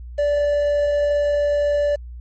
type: tone with quantisation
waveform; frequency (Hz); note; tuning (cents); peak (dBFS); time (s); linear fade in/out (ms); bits
triangle; 582; D5; -16; -14; 0.18-1.96; 10; 7
effects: added 60 Hz sine -32 dBFS peak until 2.2 s + MP3 32 kbps